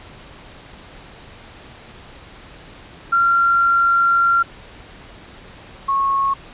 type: tone pair in turn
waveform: sine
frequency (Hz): 1377 / 1095.8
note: F6 / C#6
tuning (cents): -25 / -20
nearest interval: major third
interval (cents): 395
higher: first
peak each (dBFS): -12 / -15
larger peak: first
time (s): 3.12-4.43 / 5.88-6.34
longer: first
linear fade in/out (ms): 10
effects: pink hiss -41 dBFS RMS until 6.53 s + resampled to 8000 Hz